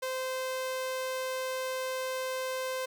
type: tone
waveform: sawtooth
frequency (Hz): 518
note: C5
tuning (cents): -17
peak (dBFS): -28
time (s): 0.02-2.86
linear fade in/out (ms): 10
effects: none